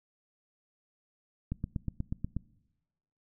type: click train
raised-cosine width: 5 ms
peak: -20 dBFS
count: 8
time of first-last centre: 1.52-2.366 s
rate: 8.27 Hz
effects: noise-tail reverb RT60 1.0 s tail -22 dB re dry